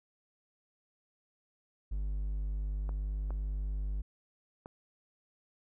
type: tone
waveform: triangle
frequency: 50.2 Hz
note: G1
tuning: 42 cents sharp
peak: -30 dBFS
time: 1.91-4.02 s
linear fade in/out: 10 ms
type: clicks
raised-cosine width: 1 ms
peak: -31 dBFS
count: 3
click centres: 2.892 / 3.306 / 4.659 s
effects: none